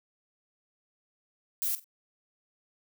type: noise with echo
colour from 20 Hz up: violet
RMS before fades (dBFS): -30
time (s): 1.62-1.75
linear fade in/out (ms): 0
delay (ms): 46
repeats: 2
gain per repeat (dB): -14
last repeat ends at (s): 1.842
effects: none